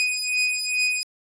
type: beating tone pair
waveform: sawtooth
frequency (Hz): 2489 / 2491.4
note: D#7 / D#7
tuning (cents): 0 / +2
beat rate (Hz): 2.4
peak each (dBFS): -21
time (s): 0-1.03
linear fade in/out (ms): 0
effects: resampled to 22050 Hz